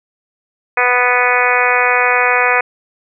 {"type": "harmonic tone", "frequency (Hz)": 247.2, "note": "B3", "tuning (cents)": 2, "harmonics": [2, 3, 4, 5, 6, 7, 8, 9, 10], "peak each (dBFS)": [-19, -19, -19, -19, -19, -19, -19, -19, -19], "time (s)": [0.77, 2.61], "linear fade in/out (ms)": 5, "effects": []}